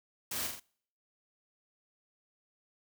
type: noise with echo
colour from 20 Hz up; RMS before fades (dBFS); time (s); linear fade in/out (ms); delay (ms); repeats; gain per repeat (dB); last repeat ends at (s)
white; -37; 0.31-0.47; 5; 43; 3; -4; 0.599
effects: noise-tail reverb RT60 0.6 s tail -26 dB re dry